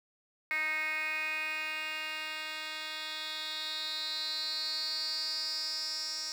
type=tone with band-pass filter sweep; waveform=10% pulse; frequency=311.1 Hz; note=D#4; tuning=in tune; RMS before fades=-36 dBFS; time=0.51-6.32 s; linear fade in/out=0 ms; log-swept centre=2200 to 5600 Hz; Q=7.6; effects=9-bit